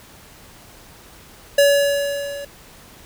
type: tone with level ramp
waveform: square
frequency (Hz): 567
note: C#5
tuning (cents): +39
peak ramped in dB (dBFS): -10 to -30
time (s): 1.58-2.45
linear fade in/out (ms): 5
effects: pink hiss -45 dBFS RMS until 3.05 s